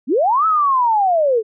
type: linear two-way sweep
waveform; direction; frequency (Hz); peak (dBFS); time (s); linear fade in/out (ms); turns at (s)
sine; up then down; 209.8 to 1318.5 to 416.2; -12; 0.07-1.43; 50; 0.46
effects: none